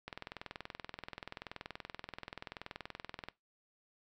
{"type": "click train", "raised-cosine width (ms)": 0.3, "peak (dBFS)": -26, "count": 68, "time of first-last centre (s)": [0.08, 3.286], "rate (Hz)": 20.9, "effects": ["noise-tail reverb RT60 0.2 s tail -20 dB re dry"]}